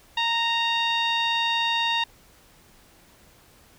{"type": "tone with low-pass filter", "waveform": "sawtooth", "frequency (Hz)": 927, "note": "A#5", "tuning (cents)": -10, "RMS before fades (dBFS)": -24, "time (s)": [0.17, 2.04], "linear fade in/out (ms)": 5, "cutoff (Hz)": 3400, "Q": 7.5, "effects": ["pink hiss -55 dBFS RMS until 3.78 s"]}